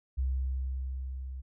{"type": "tone with level ramp", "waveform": "sine", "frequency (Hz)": 65.3, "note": "C2", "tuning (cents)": -3, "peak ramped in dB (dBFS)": [-26, -37], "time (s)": [0.17, 1.42], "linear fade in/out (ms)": 20, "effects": []}